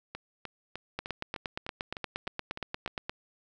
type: two click trains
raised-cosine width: 0.3 ms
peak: -22 / -17 dBFS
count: 10 / 19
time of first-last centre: 0.15-2.877 / 0.99-3.095 s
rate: 3.3 / 8.55 Hz
effects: none